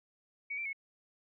sine tone with pitch steps, 2251 / 2346 / 2193 Hz, C#7 / D7 / C#7, +26 / -2 / -19 cents, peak -35 dBFS, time 0.5-0.731 s, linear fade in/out 10 ms, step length 77 ms, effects none

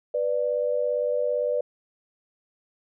sine tone pair together, 493.7 / 591.4 Hz, B4 / D5, -1 / +12 cents, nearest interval minor third, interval 313 cents, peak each -25 dBFS, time 0.14-1.61 s, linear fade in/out 5 ms, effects none

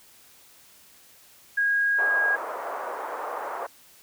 sine tone, 1638 Hz, G#6, 24 cents flat, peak -20 dBFS, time 1.57-2.36 s, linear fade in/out 10 ms
white band-pass noise, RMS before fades -33 dBFS, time 1.98-3.67 s, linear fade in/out 10 ms, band 470 to 1200 Hz, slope 24 dB/octave
effects white hiss -54 dBFS RMS until 4.02 s

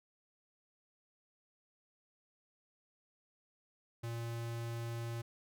square tone, 116.54 Hz, A#2, in tune, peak -39 dBFS, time 4.03-5.22 s, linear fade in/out 10 ms, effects none

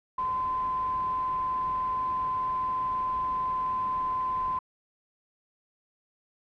sine tone in noise, 1026 Hz, C6, 34 cents flat, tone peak -26 dBFS, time 0.18-4.59 s, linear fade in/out 5 ms, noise pink, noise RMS -44 dBFS, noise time 0.18-4.59 s, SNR +15 dB, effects low-pass 2000 Hz 12 dB/octave

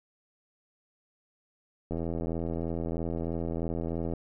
click train, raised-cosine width 2 ms, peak -20 dBFS, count 186, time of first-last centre 1.91-4.136 s, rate 83.1 Hz, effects none

